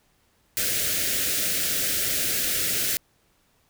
white band-stop noise, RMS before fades -25 dBFS, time 0.57-2.97 s, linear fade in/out 0 ms, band 650 to 1400 Hz, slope 48 dB/octave, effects pink hiss -65 dBFS RMS until 3.69 s

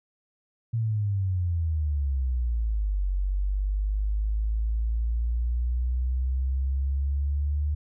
sine exponential two-way sweep, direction down then up, 116.54 to 46.64 to 74.3 Hz, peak -23 dBFS, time 0.73-7.75 s, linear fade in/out 10 ms, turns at 3.08 s, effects none

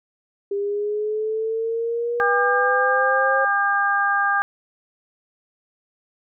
sine linear sweep, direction up, 399.2 to 538 Hz, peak -21 dBFS, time 0.51-3.45 s, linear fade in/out 5 ms
harmonic tone, 401.3 Hz, G4, 41 cents sharp, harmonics 2 / 3 / 4, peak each -23 / -22 / -20 dBFS, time 2.2-4.42 s, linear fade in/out 0 ms
effects none

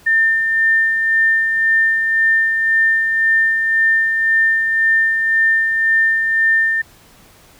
sine tone with tremolo, 1800 Hz, A6, 39 cents sharp, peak -10 dBFS, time 0.06-6.82 s, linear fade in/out 10 ms, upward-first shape sine, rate 1.9 Hz, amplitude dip 40%, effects pink hiss -47 dBFS RMS until 7.59 s

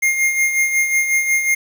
square tone with tremolo, 2125 Hz, C7, 26 cents sharp, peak -13 dBFS, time 0.02-1.55 s, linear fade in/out 10 ms, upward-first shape sine, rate 5.5 Hz, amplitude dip 55%, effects 7-bit

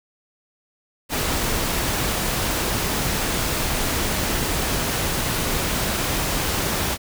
pink noise, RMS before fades -23 dBFS, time 1.09-6.98 s, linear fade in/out 50 ms, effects none

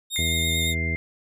sawtooth tone with vibrato, 3670 Hz, A#7, 28 cents flat, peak -22 dBFS, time 0.1-0.75 s, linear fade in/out 50 ms, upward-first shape triangle, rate 8.9 Hz, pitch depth 27 cents each way
sine tone with pitch glide, 2111 to 2096 Hz, C7 to C7, +15 to +2 cents, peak -27 dBFS, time 0.16-0.96 s, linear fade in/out 0 ms, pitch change -13 cents, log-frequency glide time 0.6-0.76 s
harmonic tone, 82 Hz, E2, 9 cents flat, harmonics 1 / 2 / 3 / 4 / 5 / 6 / 8, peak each -26 / -32 / -36 / -38 / -40 / -42 / -44 dBFS, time 0.18-0.96 s, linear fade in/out 10 ms
effects none

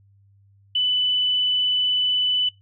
sine tone, 2992 Hz, F#7, 19 cents sharp, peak -18 dBFS, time 0.75-2.49 s, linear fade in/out 5 ms, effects noise-tail reverb RT60 0.2 s tail -21 dB re dry + added 99 Hz sine -53 dBFS peak until 2.61 s

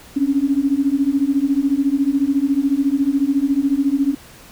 sine beating tone pair, 270.1 / 284.1 Hz, C#4 / C#4, -45 / +43 cents, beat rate 14 Hz, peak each -18 / -17 dBFS, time 0.16-4.15 s, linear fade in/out 10 ms, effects pink hiss -43 dBFS RMS until 4.51 s

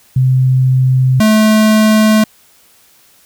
sine / square tone pair in turn, 129.6 / 216.3 Hz, C3 / A3, -16 / -29 cents, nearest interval major sixth, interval 887 cents, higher second, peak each -7 dBFS, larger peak neither, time 0.16-1.2 / 1.2-2.24 s, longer neither, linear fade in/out 5 ms, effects white hiss -48 dBFS RMS until 3.25 s

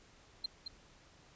sine tone with echo, 4160 Hz, C8, 11 cents flat, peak -33 dBFS, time 0.44-0.46 s, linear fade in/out 5 ms, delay 220 ms, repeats 1, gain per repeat -6 dB, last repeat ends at 0.68 s, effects pink hiss -62 dBFS RMS until 1.35 s + resampled to 16000 Hz

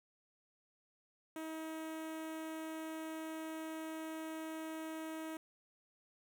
sawtooth tone with notch filter, 318.4 Hz, D#4, 40 cents sharp, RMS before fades -44 dBFS, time 1.36-5.37 s, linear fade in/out 2 ms, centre 4700 Hz, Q 1.3, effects none

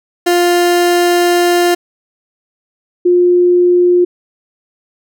30% pulse / sine tone pair in turn, 350.5 / 355 Hz, F4 / F4, +6 / +28 cents, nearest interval unison, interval 22 cents, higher second, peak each -6 dBFS, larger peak neither, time 0.26-1.75 / 3.05-4.05 s, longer first, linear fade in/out 10 ms, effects none

